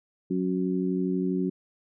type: harmonic tone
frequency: 92.3 Hz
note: F#2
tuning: 4 cents flat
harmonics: 2 / 3 / 4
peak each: -27 / -29 / -30 dBFS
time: 0.3-1.5 s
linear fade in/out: 10 ms
effects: none